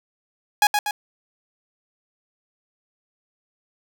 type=tone with echo; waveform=sawtooth; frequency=830.6 Hz; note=G#5; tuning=in tune; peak=-9 dBFS; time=0.62-0.67 s; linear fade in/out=2 ms; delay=120 ms; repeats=2; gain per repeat=-5 dB; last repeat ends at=0.91 s; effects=none